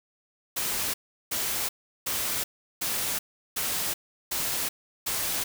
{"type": "noise bursts", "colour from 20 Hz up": "white", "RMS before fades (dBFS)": -29, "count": 7, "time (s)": [0.56, 5.44], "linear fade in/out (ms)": 10, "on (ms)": 380, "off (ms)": 370, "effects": []}